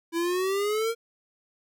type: exponential sweep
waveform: square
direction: up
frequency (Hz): 329.6 to 466.2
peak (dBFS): -25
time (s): 0.12-0.95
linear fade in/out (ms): 50
effects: none